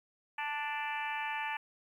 harmonic tone, 293.7 Hz, D4, in tune, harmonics 3 / 4 / 5 / 6 / 7 / 8 / 9 / 10, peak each -37 / -47 / -48 / -40 / -49 / -42 / -44 / -49 dBFS, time 0.38-1.57 s, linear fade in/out 5 ms, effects 11-bit

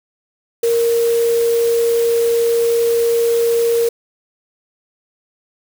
sine tone in noise, 465.9 Hz, A#4, 1 cent flat, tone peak -12 dBFS, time 0.63-3.89 s, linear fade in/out 5 ms, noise white, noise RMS -29 dBFS, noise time 0.63-3.89 s, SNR +14 dB, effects none

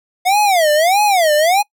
square tone with vibrato, 708 Hz, F5, 23 cents sharp, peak -11 dBFS, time 0.25-1.63 s, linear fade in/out 20 ms, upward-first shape sine, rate 1.6 Hz, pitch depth 300 cents each way, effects noise-tail reverb RT60 0.1 s tail -24 dB re dry

